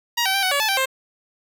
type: tone with pitch steps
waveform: 10% pulse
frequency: 947 / 768 / 785 / 747 / 567 / 868 / 782 / 528 Hz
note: A#5 / G5 / G5 / F#5 / C#5 / A5 / G5 / C5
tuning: +27 / -36 / +2 / +16 / +39 / -24 / -4 / +16 cents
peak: -10 dBFS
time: 0.17-0.858 s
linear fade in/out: 10 ms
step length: 86 ms
effects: none